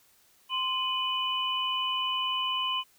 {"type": "tone cluster", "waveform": "sine", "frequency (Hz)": [1041, 2476, 2988], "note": ["C6", "D#7", "F#7"], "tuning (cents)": [-9, -9, 16], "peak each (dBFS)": [-31, -38, -29], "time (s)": [0.49, 2.84], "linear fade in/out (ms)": 50, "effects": ["white hiss -63 dBFS RMS until 2.98 s"]}